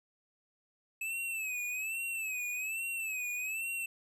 square tone with vibrato, 2590 Hz, E7, 31 cents flat, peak -35 dBFS, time 1.01-3.86 s, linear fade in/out 5 ms, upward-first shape sine, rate 1.2 Hz, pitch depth 99 cents each way, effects none

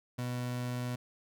30% pulse tone, 123.47 Hz, B2, in tune, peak -31 dBFS, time 0.18-0.96 s, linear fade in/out 10 ms, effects none

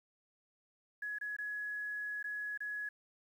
sine tone with dropouts, 1683 Hz, G#6, 23 cents sharp, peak -37 dBFS, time 1.02-2.89 s, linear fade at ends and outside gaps 5 ms, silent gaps 1.186-1.211 / 1.366-1.385 / 2.228-2.241 / 2.576-2.604 s, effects 11-bit

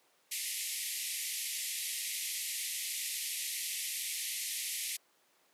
white band-pass noise, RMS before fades -38 dBFS, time 0.31-4.97 s, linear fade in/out 10 ms, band 1900 to 13000 Hz, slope 96 dB/octave, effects pink hiss -69 dBFS RMS until 5.53 s + high-pass 400 Hz 12 dB/octave

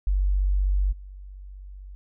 sine tone with level steps, 47.85 Hz, G1, 41 cents flat, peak -19 / -38 dBFS, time 0.07-1.95 s, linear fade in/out 0 ms, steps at 0.91 s, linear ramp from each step 20 ms, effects none

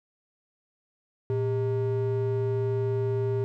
triangle ring-modulated tone, 257.2 Hz, C4, 30 cents flat, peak -19 dBFS, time 1.3-3.44 s, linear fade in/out 0 ms, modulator 142 Hz, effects none

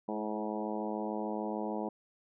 harmonic tone with a mistuned harmonic, 106.8 Hz, G#2, 49 cents sharp, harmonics 2 / 3 / 4 / 5 / 6 / 7 / 8 / 9, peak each -38 / -40 / -41 / -42 / -43 / -43 / -44 / -45 dBFS, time 0.08-1.89 s, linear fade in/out 5 ms, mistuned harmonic 3, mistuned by +25 cents, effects none

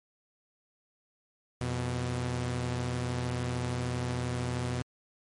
sawtooth tone pair together, 86.65 / 123.47 Hz, F2 / B2, -13 / 0 cents, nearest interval tritone, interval 613 cents, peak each -33 / -27 dBFS, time 1.61-4.82 s, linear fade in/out 0 ms, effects MP3 48 kbps

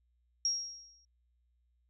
sine tone with exponential decay, 5600 Hz, F8, 4 cents sharp, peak -26 dBFS, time 0.45-1.05 s, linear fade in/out 2 ms, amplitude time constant 130 ms, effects added 60 Hz sine -70 dBFS peak until 1.89 s

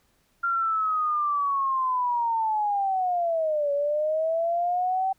sine linear two-way sweep, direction down then up, 1390 to 565 to 772 Hz, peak -22 dBFS, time 0.43-5.13 s, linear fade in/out 10 ms, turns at 3.72 s, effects pink hiss -67 dBFS RMS until 5.18 s

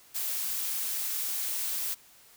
blue noise, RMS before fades -32 dBFS, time 0.14-1.95 s, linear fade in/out 20 ms, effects white hiss -57 dBFS RMS until 2.36 s

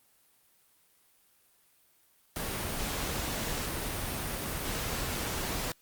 pink noise, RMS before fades -34 dBFS, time 2.36-5.72 s, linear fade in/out 2 ms, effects white hiss -66 dBFS RMS until 5.81 s + Opus 32 kbps

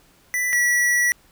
square tone pair in turn, 1980 / 1942.6 Hz, B6 / B6, +4 / -29 cents, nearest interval unison, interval 33 cents, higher first, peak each -21 / -17 dBFS, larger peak second, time 0.34-0.53 / 0.53-1.12 s, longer second, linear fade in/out 0 ms, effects pink hiss -56 dBFS RMS until 1.31 s

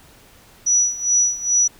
sine tone with tremolo, 5880 Hz, F#8, 12 cents flat, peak -12 dBFS, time 0.66-1.68 s, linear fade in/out 10 ms, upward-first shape sine, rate 2.4 Hz, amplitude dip 85%, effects pink hiss -49 dBFS RMS until 1.79 s

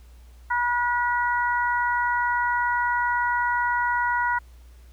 harmonic tone, 483.7 Hz, B4, 36 cents flat, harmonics 2 / 3 / 4, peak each -23 / -25 / -30 dBFS, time 0.5-4.39 s, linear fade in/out 10 ms, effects added 60 Hz sine -45 dBFS peak until 4.92 s + pink hiss -60 dBFS RMS until 4.92 s

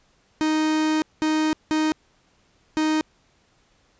45% pulse tone bursts at uneven times, 311.1 Hz, D#4, in tune, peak -19 dBFS, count 4, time 0.41-1.02 / 1.22-1.53 / 1.71-1.92 / 2.77-3.01 s, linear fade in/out 0 ms, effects pink hiss -62 dBFS RMS until 3.99 s + resampled to 16000 Hz

